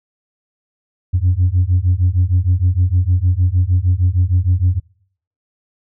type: beating tone pair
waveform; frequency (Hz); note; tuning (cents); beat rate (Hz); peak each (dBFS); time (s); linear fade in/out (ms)
sine; 87.31 / 93.81; F2 / F#2; 0 / +24; 6.5; -13; 1.13-4.8; 20
effects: noise-tail reverb RT60 0.6 s tail -25 dB re dry + tanh soft clip ceiling -7 dBFS